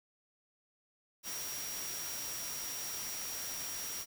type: tone in noise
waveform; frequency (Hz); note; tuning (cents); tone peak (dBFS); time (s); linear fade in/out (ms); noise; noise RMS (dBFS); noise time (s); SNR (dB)
sine; 5670; F8; +25; -42; 1.23-4.06; 50; white; -42; 1.23-4.06; -3
effects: none